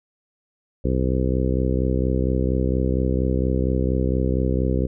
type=harmonic tone; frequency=64.3 Hz; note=C2; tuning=30 cents flat; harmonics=1 / 2 / 3 / 4 / 5 / 6 / 7 / 8; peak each=-22 / -25 / -27 / -28 / -29 / -30 / -30 / -31 dBFS; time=0.84-4.87 s; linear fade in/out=10 ms; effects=none